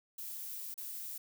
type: noise with dropouts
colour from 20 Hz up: violet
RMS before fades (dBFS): -43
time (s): 0.18-1.18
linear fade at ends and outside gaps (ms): 5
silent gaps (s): 0.742-0.777
effects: none